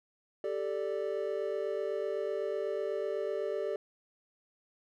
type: chord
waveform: triangle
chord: G suspended second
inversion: none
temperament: equal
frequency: 392 / 440 / 587.3 Hz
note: G4 / A4 / D5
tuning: 0 / 0 / 0 cents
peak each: -34 dBFS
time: 0.44-3.76 s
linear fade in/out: 2 ms
effects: none